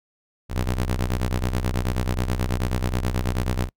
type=ring-modulated tone; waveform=sawtooth; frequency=62.7 Hz; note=B1; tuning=27 cents sharp; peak=-15 dBFS; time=0.49-3.7 s; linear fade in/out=50 ms; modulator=26.7 Hz; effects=noise-tail reverb RT60 0.1 s tail -25 dB re dry